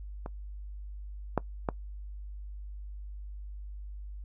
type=clicks; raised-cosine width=1 ms; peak=-24 / -11 / -14 dBFS; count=3; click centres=0.261 / 1.377 / 1.688 s; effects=noise-tail reverb RT60 0.1 s tail -21 dB re dry + added 50 Hz sine -39 dBFS peak until 4.24 s